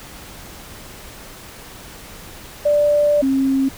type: tone pair in turn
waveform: sine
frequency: 588 / 268.8 Hz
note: D5 / C4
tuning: +2 / +47 cents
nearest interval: octave + major second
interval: 1355 cents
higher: first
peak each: -12 / -14 dBFS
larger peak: first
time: 2.65-3.22 / 3.22-3.69 s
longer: first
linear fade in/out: 10 ms
effects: pink hiss -38 dBFS RMS until 3.77 s